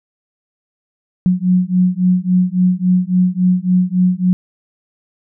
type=beating tone pair; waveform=sine; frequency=180.3 / 183.9 Hz; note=F#3 / F#3; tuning=-45 / -10 cents; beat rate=3.6 Hz; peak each=-14 dBFS; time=1.26-4.33 s; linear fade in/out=0 ms; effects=none